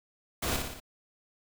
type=noise with echo; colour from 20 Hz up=pink; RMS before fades=-31 dBFS; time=0.42-0.57 s; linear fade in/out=10 ms; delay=58 ms; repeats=4; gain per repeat=-4 dB; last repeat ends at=0.802 s; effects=none